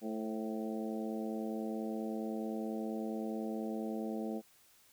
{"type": "harmonic tone with a mistuned harmonic", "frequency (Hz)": 110, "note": "A2", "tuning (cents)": 0, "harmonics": [2, 3, 4, 5, 6, 7], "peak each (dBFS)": [-38, -42, -44, -46, -48, -49], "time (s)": [0.01, 4.42], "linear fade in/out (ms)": 50, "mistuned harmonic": 5, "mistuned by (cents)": -46, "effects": ["white hiss -65 dBFS RMS until 4.92 s"]}